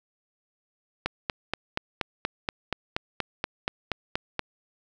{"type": "click train", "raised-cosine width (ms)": 0.3, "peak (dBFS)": -10, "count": 15, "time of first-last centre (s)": [1.06, 4.393], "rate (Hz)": 4.2, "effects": []}